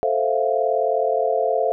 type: chord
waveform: sine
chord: F major seventh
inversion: first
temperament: equal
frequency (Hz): 440 / 523.3 / 659.3 / 698.5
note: A4 / C5 / E5 / F5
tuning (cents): 0 / 0 / 0 / 0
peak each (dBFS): -23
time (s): 0.03-1.72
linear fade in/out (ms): 0
effects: none